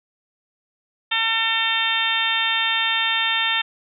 harmonic tone, 450 Hz, A4, 39 cents sharp, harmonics 2 / 3 / 4 / 5 / 6 / 7 / 8, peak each -29 / -29 / -25 / -28 / -25 / -26 / -24 dBFS, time 1.11-3.62 s, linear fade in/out 10 ms, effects none

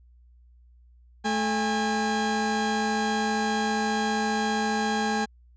30% pulse tone pair together, 217.4 / 814.7 Hz, A3 / G#5, -21 / -33 cents, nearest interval octave + major seventh, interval 2288 cents, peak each -24 dBFS, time 1.24-5.26 s, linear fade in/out 20 ms, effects added 60 Hz sine -52 dBFS peak until 5.56 s + resampled to 16000 Hz

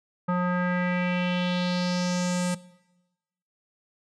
square tone with low-pass filter sweep, 179 Hz, F3, 43 cents sharp, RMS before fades -25 dBFS, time 0.28-2.55 s, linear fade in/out 10 ms, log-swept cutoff 1200 to 8900 Hz, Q 3.1, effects noise-tail reverb RT60 1.0 s tail -20 dB re dry

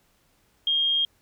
sine tone, 3229 Hz, G#7, 49 cents flat, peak -20 dBFS, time 0.67-1.05 s, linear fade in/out 2 ms, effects pink hiss -65 dBFS RMS until 1.21 s

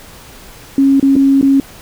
sine tone with dropouts, 273.5 Hz, C#4, 23 cents flat, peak -6 dBFS, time 0.78-1.6 s, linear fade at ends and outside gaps 2 ms, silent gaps 0.998-1.027 / 1.156-1.163 / 1.413-1.427 s, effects pink hiss -37 dBFS RMS until 1.81 s

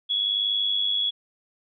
sine tone with amplitude modulation, 3367 Hz, G#7, 23 cents sharp, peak -19 dBFS, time 0.09-1.11 s, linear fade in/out 20 ms, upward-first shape sine, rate 101 Hz, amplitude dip 55%, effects none

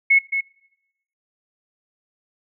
sine tone with echo, 2190 Hz, C#7, 22 cents flat, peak -11 dBFS, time 0.1-0.19 s, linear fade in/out 10 ms, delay 220 ms, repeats 1, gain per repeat -8 dB, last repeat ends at 0.41 s, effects noise-tail reverb RT60 0.9 s tail -23 dB re dry

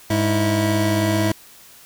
25% pulse tone pair together, 102.24 / 324.6 Hz, G#2 / E4, -27 / -27 cents, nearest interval octave + minor sixth, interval 2000 cents, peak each -16 dBFS, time 0.1-1.32 s, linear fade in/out 5 ms, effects white hiss -46 dBFS RMS until 1.85 s

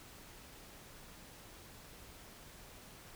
silence, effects pink hiss -55 dBFS RMS until 3.15 s

